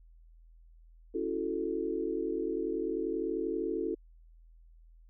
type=chord; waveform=sine; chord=F# minor seventh; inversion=second; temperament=equal; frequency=277.2 / 329.6 / 370 / 440 Hz; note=C#4 / E4 / F#4 / A4; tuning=0 / 0 / 0 / 0 cents; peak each=-39 / -35 / -36 / -35 dBFS; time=1.14-3.95 s; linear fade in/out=10 ms; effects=added 41 Hz sine -54 dBFS peak until 5.09 s